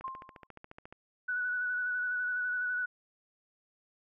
click train, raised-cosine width 0.5 ms, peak -32 dBFS, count 14, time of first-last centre 0.01-0.925 s, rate 14.2 Hz
sine tone with exponential decay, 1055 Hz, C6, 14 cents sharp, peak -33 dBFS, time 0.04-0.47 s, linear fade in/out 5 ms, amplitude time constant 93 ms
sine tone with vibrato, 1480 Hz, F#6, in tune, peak -30 dBFS, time 1.28-2.86 s, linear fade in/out 10 ms, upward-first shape square, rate 12 Hz, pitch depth 17 cents each way
effects none

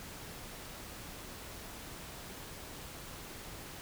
silence, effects pink hiss -47 dBFS RMS until 3.81 s

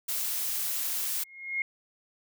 blue noise, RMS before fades -31 dBFS, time 0.08-1.24 s, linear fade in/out 10 ms
sine tone with exponential growth, 2148 Hz, C7, 45 cents sharp, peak -24 dBFS, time 1.11-1.62 s, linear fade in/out 2 ms, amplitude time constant 110 ms
effects none

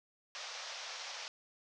white band-pass noise, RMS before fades -45 dBFS, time 0.35-1.28 s, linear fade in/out 0 ms, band 500 to 6100 Hz, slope 48 dB/octave, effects none

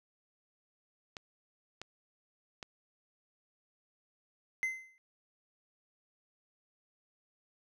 clicks, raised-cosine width 0.2 ms, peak -25 dBFS, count 3, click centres 1.168 / 1.816 / 2.628 s
triangle tone with exponential decay, 2063 Hz, C7, 25 cents flat, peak -26 dBFS, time 4.63-4.98 s, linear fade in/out 0 ms, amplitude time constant 75 ms
effects none

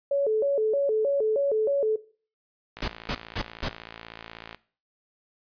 sine tone with vibrato, 493.9 Hz, B4, in tune, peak -21 dBFS, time 0.11-1.96 s, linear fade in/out 5 ms, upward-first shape square, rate 3.2 Hz, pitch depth 220 cents each way
click train, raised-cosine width 0.3 ms, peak -23 dBFS, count 101, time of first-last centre 2.77-4.546 s, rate 56.3 Hz
pink noise bursts, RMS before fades -28 dBFS, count 4, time 2.82-3.686 s, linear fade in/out 2 ms, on 59 ms, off 210 ms
effects noise-tail reverb RT60 0.4 s tail -18 dB re dry + resampled to 11025 Hz

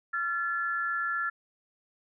sine tone pair together, 1370 / 1726.1 Hz, F6 / A6, -34 / -34 cents, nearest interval major third, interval 400 cents, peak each -30 / -31 dBFS, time 0.13-1.3 s, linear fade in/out 10 ms, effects none

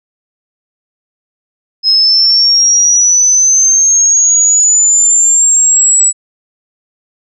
sine linear sweep, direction up, 5110 to 7870 Hz, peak -5 dBFS, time 1.83-6.13 s, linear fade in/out 50 ms, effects none

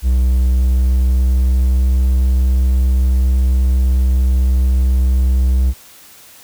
triangle tone with pitch glide, 62.9 to 63.96 Hz, B1 to C2, +32 to -39 cents, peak -8 dBFS, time 0.02-5.74 s, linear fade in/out 50 ms, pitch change +29 cents, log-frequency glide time 0.15-1.96 s, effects white hiss -42 dBFS RMS until 6.43 s

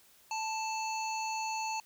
harmonic tone with a mistuned harmonic, 880 Hz, A5, in tune, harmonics 1 / 3 / 5 / 7 / 8, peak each -34 / -40 / -44 / -47 / -46 dBFS, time 0.31-1.8 s, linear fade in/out 2 ms, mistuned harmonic 8, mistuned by -68 cents, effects white hiss -62 dBFS RMS until 1.85 s

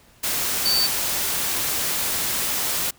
sine tone in noise, 4561 Hz, C#8, 49 cents sharp, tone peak -18 dBFS, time 0.65-0.87 s, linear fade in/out 10 ms, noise white, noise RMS -24 dBFS, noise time 0.23-2.91 s, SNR +3 dB, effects pink hiss -54 dBFS RMS until 2.98 s

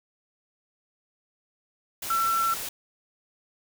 sine tone in noise, 1344 Hz, E6, 33 cents sharp, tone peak -22 dBFS, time 2.1-2.54 s, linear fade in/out 5 ms, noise white, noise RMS -34 dBFS, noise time 2.02-2.69 s, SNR +9 dB, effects none

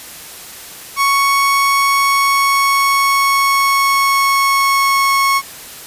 30% pulse tone with pitch glide, 1108.7 to 1097.9 Hz, C#6 to C#6, 0 to -17 cents, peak -8 dBFS, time 0.96-5.42 s, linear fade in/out 50 ms, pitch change -17 cents, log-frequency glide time 1.91-5.19 s, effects white hiss -33 dBFS RMS until 5.86 s + resampled to 32000 Hz

